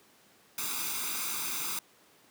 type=noise with comb filter; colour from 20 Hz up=white; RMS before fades=-34 dBFS; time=0.58-1.79 s; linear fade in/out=2 ms; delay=0.82 ms; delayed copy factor=+0.75; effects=pink hiss -61 dBFS RMS until 2.3 s + high-pass 200 Hz 12 dB/octave